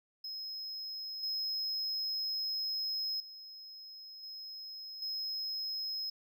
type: tone with level steps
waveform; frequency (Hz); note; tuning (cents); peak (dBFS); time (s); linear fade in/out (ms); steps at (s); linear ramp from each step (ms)
triangle; 5130; E8; -48; -38 / -32 / -46 / -42 / -34; 0.24-6.1; 5; 1.23 / 3.2 / 4.23 / 5.02; 2
effects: none